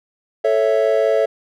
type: chord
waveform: triangle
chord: A major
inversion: none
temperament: equal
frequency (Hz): 440 / 554.4 / 659.3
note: A4 / C#5 / E5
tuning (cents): 0 / 0 / 0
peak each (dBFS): -16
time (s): 0.44-1.26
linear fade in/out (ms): 10
effects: none